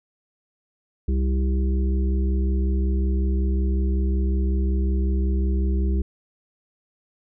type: harmonic tone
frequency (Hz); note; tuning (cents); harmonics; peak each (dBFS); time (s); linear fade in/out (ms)
65.41; C2; 0; 1 / 3 / 5 / 6; -19 / -29 / -33 / -35; 1.08-6.02; 5
effects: none